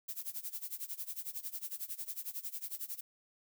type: noise with tremolo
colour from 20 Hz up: violet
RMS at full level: -39 dBFS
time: 0.08-3.01 s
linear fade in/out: 10 ms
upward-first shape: sine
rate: 11 Hz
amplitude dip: 90%
effects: none